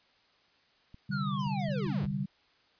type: clicks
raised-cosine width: 5 ms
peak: -37 dBFS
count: 5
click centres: 0.944 / 1.467 / 1.687 / 1.867 / 2.113 s
type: chord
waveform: sine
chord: C suspended second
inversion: none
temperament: equal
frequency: 130.81 / 146.83 / 196 Hz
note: C3 / D3 / G3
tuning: 0 / 0 / 0 cents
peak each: -38 / -34 / -33 dBFS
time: 1.09-2.26 s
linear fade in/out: 10 ms
type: linear sweep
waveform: square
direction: down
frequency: 1480 to 41.47 Hz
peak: -36 dBFS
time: 1.11-2.07 s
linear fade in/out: 20 ms
effects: white hiss -66 dBFS RMS until 2.79 s + resampled to 11025 Hz